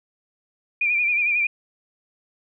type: tone with vibrato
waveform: sine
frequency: 2403 Hz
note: D7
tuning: 39 cents sharp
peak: -18 dBFS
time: 0.81-1.47 s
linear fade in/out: 5 ms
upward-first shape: sine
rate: 11 Hz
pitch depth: 53 cents each way
effects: none